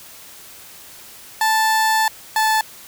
30% pulse tone pair in turn, 880 / 873.9 Hz, A5 / A5, 0 / -12 cents, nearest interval unison, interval 12 cents, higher first, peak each -12 dBFS, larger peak neither, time 1.41-2.08 / 2.36-2.61 s, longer first, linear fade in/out 2 ms, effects white hiss -41 dBFS RMS until 2.87 s

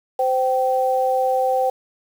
sine tone pair together, 517 / 774.6 Hz, C5 / G5, -21 / -21 cents, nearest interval perfect fifth, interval 700 cents, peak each -19 dBFS, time 0.19-1.7 s, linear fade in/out 5 ms, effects 7-bit

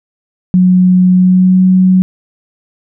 sine tone with pitch glide, 182.8 to 185.67 Hz, F#3 to F#3, -21 to +6 cents, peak -4 dBFS, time 0.54-2.02 s, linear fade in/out 0 ms, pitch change +27 cents, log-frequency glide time 1.13-1.62 s, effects none

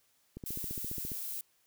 click train, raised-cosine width 3 ms, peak -29 dBFS, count 12, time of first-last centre 0.37-1.118 s, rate 14.7 Hz
violet noise, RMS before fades -39 dBFS, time 0.46-1.41 s, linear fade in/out 2 ms
effects white hiss -71 dBFS RMS until 1.66 s

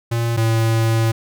square tone pair in turn, 116.54 / 113.03 Hz, A#2 / A2, 0 / +47 cents, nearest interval minor second, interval 53 cents, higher first, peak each -18 / -15 dBFS, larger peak second, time 0.11-0.37 / 0.37-1.12 s, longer second, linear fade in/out 10 ms, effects none

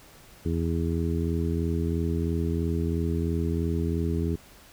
harmonic tone, 83 Hz, E2, 12 cents sharp, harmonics 1 / 2 / 3 / 4 / 5, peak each -27 / -30 / -32 / -33 / -34 dBFS, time 0.45-4.36 s, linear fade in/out 10 ms, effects pink hiss -52 dBFS RMS until 4.72 s

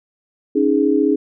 sine chord, C# suspended second, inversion none, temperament just, 277.2 / 311.8 / 415.8 Hz, C#4 / D#4 / G#4, 0 / +4 / +2 cents, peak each -17 dBFS, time 0.55-1.16 s, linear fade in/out 10 ms, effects none

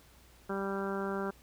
harmonic tone, 196 Hz, G3, in tune, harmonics 1 / 2 / 3 / 4 / 5 / 6 / 7 / 8, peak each -37 / -36 / -42 / -44 / -44 / -46 / -42 / -46 dBFS, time 0.49-1.31 s, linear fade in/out 10 ms, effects added 60 Hz sine -61 dBFS peak until 1.42 s + pink hiss -61 dBFS RMS until 1.42 s

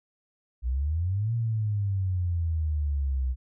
sine exponential two-way sweep, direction up then down, 58.3 to 117.6 to 62.5 Hz, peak -24 dBFS, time 0.62-3.36 s, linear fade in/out 50 ms, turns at 1.34 s, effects none

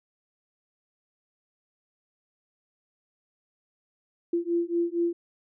sine beating tone pair, 340 / 344.3 Hz, F4 / F4, -46 / -25 cents, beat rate 4.3 Hz, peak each -27 dBFS, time 4.33-5.13 s, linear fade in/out 5 ms, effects none

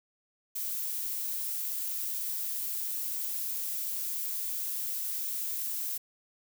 violet noise, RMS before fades -34 dBFS, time 0.55-5.98 s, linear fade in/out 10 ms, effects none

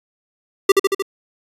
square tone with echo, 392 Hz, G4, in tune, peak -7 dBFS, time 0.69-0.72 s, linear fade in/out 5 ms, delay 76 ms, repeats 4, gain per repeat -3 dB, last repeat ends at 1.024 s, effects resampled to 32000 Hz

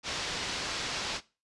white low-pass noise, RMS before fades -35 dBFS, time 0.03-1.21 s, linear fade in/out 50 ms, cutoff 5600 Hz, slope 24 dB/octave, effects noise-tail reverb RT60 0.3 s tail -19 dB re dry + resampled to 24000 Hz

